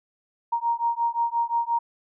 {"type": "beating tone pair", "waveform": "sine", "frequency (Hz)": [932.3, 938], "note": ["A#5", "A#5"], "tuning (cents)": [0, 11], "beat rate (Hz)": 5.7, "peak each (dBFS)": -25, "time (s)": [0.52, 1.79], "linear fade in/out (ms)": 10, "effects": []}